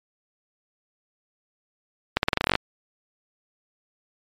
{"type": "accelerating click train", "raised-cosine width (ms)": 0.3, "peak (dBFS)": -3, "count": 12, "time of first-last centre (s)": [2.17, 2.554], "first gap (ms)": 61, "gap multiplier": 0.88, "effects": ["MP3 96 kbps"]}